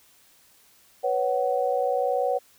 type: chord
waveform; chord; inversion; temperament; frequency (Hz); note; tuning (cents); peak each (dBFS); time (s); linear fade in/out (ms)
sine; B suspended second; none; equal with one note detuned; 493.9 / 554.4 / 749; B4 / C#5 / F#5; 0 / 0 / +21; -26; 1.03-2.39; 20
effects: white hiss -58 dBFS RMS until 2.58 s